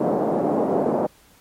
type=band-pass noise; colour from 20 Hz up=white; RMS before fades=-21 dBFS; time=0-1.07 s; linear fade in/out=10 ms; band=180 to 670 Hz; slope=24 dB/octave; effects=pink hiss -54 dBFS RMS until 1.4 s + MP3 64 kbps